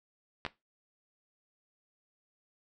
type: clicks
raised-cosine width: 0.3 ms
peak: -18 dBFS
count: 2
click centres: 0.451 / 0.464 s
effects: noise-tail reverb RT60 0.2 s tail -17 dB re dry